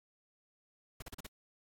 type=noise bursts; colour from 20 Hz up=pink; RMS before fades=-45 dBFS; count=5; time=1-1.267 s; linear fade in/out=5 ms; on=23 ms; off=38 ms; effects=AAC 64 kbps